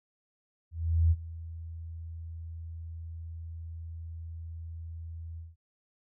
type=tone with ADSR envelope; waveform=sine; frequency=82.41 Hz; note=E2; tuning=in tune; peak=-19 dBFS; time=0.71-5.56 s; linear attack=400 ms; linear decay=43 ms; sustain=-19 dB; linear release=180 ms; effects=none